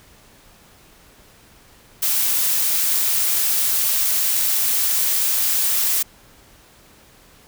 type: noise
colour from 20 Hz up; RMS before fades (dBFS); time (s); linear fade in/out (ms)
blue; -19; 2.02-6.03; 10
effects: pink hiss -50 dBFS RMS until 7.47 s